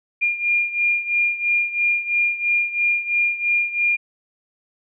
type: beating tone pair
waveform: sine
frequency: 2409 / 2412 Hz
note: D7 / D7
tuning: +43 / +46 cents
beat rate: 3 Hz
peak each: -19 / -23 dBFS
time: 0.21-3.97 s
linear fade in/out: 20 ms
effects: none